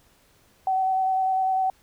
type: tone with vibrato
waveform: sine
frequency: 758 Hz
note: F#5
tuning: 42 cents sharp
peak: -20 dBFS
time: 0.67-1.7 s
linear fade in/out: 2 ms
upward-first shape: square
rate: 10 Hz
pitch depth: 11 cents each way
effects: pink hiss -60 dBFS RMS until 1.82 s